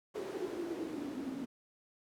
white noise with band-pass filter sweep, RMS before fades -40 dBFS, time 0.14-1.46 s, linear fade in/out 20 ms, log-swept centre 410 to 250 Hz, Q 7.7, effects none

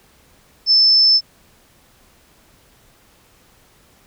sine tone, 5274 Hz, E8, in tune, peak -9 dBFS, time 0.66-1.21 s, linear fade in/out 50 ms, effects pink hiss -53 dBFS RMS until 4.06 s

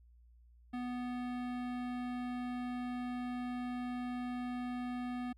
sine tone with hard clipping, 246.9 Hz, B3, in tune, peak -39 dBFS, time 0.73-5.33 s, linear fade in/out 10 ms, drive 18 dB, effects added 59 Hz sine -59 dBFS peak until 5.37 s

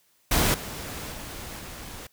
pink noise with level steps, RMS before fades -22 / -36 / -38 / -40 dBFS, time 0.31-2.07 s, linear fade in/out 5 ms, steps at 0.54 / 1.12 / 1.59 s, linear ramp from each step 2 ms, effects white hiss -65 dBFS RMS until 2.12 s

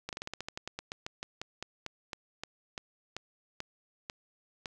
slowing click train, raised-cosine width 0.2 ms, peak -20 dBFS, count 24, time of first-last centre 0.09-4.658 s, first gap 38 ms, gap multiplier 1.13, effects none

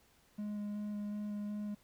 triangle tone with vibrato, 207.7 Hz, G#3, in tune, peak -35 dBFS, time 0.38-1.75 s, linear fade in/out 10 ms, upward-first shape square, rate 2.7 Hz, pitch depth 8 cents each way, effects pink hiss -68 dBFS RMS until 1.83 s

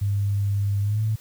sine tone with pitch glide, 100.6 to 109.07 Hz, G2 to A2, +45 to -15 cents, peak -20 dBFS, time 0.01-1.16 s, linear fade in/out 10 ms, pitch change +140 cents, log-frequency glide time 0.82-1.02 s, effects white hiss -51 dBFS RMS until 1.2 s

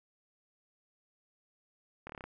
slowing click train, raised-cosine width 0.5 ms, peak -28 dBFS, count 7, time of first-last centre 2.07-2.24 s, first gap 25 ms, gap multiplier 1.05, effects none

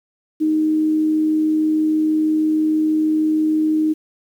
sine tone with amplitude modulation, 311.1 Hz, D#4, in tune, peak -13 dBFS, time 0.4-3.94 s, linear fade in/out 20 ms, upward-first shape sine, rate 86.3 Hz, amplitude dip 25%, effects 8-bit

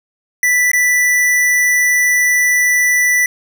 square tone with dropouts, 1975.5 Hz, B6, in tune, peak -11 dBFS, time 0.43-3.26 s, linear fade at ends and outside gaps 2 ms, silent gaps 0.716-0.733 s, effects none

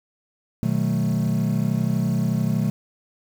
triangle chord, B dominant seventh, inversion none, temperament equal with one note detuned, 123.47 / 155.56 / 186.93 / 220 Hz, B2 / D#3 / F#3 / A3, 0 / 0 / +18 / 0 cents, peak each -23 dBFS, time 0.63-2.7 s, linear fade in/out 0 ms, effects 7-bit

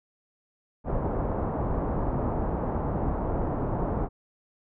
pink low-pass noise, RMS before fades -28 dBFS, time 0.84-4.09 s, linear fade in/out 50 ms, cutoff 1000 Hz, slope 24 dB/octave, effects none

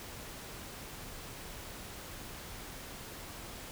silence, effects pink hiss -46 dBFS RMS until 3.71 s

